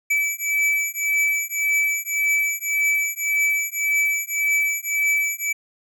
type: beating tone pair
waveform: square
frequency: 2304 / 2305.8 Hz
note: D7 / D7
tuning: -34 / -32 cents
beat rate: 1.8 Hz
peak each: -23 dBFS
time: 0.1-5.53 s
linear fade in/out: 10 ms
effects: none